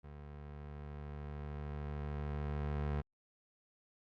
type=tone with level ramp; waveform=25% pulse; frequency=73.42 Hz; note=D2; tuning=in tune; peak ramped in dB=-45 to -30 dBFS; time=0.03-3.02 s; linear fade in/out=20 ms; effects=low-pass 2000 Hz 12 dB/octave + Opus 48 kbps